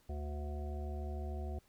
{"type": "harmonic tone", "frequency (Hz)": 73.3, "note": "D2", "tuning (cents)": -3, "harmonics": [1, 3, 5, 7, 9, 10], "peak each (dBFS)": [-38, -50, -49, -55, -52, -52], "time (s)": [0.09, 1.59], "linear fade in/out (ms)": 5, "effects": ["pink hiss -70 dBFS RMS until 1.68 s"]}